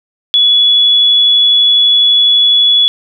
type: tone with amplitude modulation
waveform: sine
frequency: 3400 Hz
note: G#7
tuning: 40 cents sharp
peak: -4 dBFS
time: 0.34-2.88 s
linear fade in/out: 0 ms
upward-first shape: sine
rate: 112 Hz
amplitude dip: 25%
effects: none